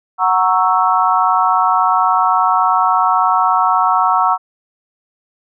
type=chord; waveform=sine; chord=F# dominant seventh; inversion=none; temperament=equal; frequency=740 / 932.3 / 1108.7 / 1318.5 Hz; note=F#5 / A#5 / C#6 / E6; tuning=0 / 0 / 0 / 0 cents; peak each=-16 dBFS; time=0.18-4.38 s; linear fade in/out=50 ms; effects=none